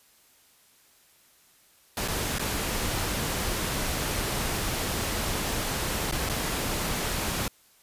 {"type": "noise with dropouts", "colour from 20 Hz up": "pink", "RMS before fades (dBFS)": -29, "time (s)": [1.97, 7.48], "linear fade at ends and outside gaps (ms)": 2, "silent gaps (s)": [[2.078, 2.082], [2.385, 2.394], [6.113, 6.123], [6.291, 6.296]], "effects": ["white hiss -60 dBFS RMS until 7.82 s", "resampled to 32000 Hz"]}